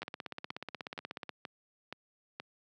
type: two click trains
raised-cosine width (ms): 0.3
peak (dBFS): -24 / -23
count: 6 / 22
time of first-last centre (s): 0.03-2.4 / 0.02-1.293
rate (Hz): 2.11 / 16.5
effects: high-pass 150 Hz 12 dB/octave